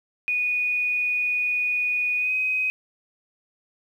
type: tone with pitch glide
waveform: sine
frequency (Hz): 2469 to 2517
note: D#7 to D#7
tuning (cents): -14 to +19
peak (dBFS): -21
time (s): 0.28-2.7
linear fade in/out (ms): 0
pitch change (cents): +33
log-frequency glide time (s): 2.18-2.33
effects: 9-bit